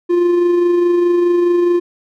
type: tone with amplitude modulation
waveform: triangle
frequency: 349.8 Hz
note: F4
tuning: 3 cents sharp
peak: -7 dBFS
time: 0.09-1.8 s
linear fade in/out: 20 ms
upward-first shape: sine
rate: 24.8 Hz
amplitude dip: 30%
effects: none